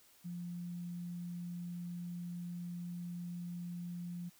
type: tone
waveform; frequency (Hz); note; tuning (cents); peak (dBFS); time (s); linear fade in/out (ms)
sine; 174.61; F3; 0; -40; 0.24-4.3; 20
effects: white hiss -65 dBFS RMS until 4.39 s